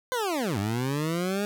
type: linear two-way sweep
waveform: 20% pulse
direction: down then up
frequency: 521 to 96.4 to 208 Hz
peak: -21 dBFS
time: 0.12-1.45 s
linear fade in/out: 0 ms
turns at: 0.58 s
effects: none